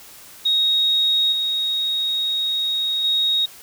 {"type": "tone with level steps", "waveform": "sine", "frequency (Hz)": 3760, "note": "A#7", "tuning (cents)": 14, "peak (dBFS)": [-15, -19, -16], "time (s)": [0.45, 3.46], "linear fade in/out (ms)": 10, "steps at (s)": [1.32, 3.04], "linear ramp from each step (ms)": 5, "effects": ["white hiss -43 dBFS RMS until 3.62 s"]}